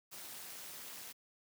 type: noise with amplitude modulation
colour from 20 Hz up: white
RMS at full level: -45 dBFS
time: 0.11-1.13 s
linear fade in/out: 20 ms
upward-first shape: sine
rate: 216 Hz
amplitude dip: 80%
effects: high-pass 100 Hz 12 dB/octave